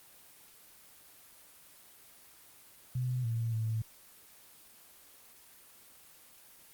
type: tone with pitch steps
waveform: sine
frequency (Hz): 126 / 115 / 111.4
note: B2 / A#2 / A2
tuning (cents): +35 / -23 / +22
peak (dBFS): -30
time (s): 2.95-3.82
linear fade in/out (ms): 5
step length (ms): 290
effects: white hiss -57 dBFS RMS until 6.73 s + Opus 24 kbps